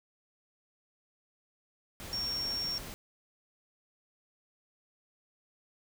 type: tone in noise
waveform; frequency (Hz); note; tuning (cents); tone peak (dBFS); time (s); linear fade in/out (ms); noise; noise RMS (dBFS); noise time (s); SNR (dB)
sine; 5520; F8; -21; -32; 2.13-2.78; 0; pink; -44; 2-2.94; +9
effects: none